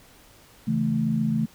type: chord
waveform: sine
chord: A major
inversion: first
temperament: just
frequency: 137.5 / 165 / 220 Hz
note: C#3 / E3 / A3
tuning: -14 / +2 / 0 cents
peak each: -28 / -27 / -23 dBFS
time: 0.67-1.46 s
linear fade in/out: 10 ms
effects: pink hiss -53 dBFS RMS until 1.54 s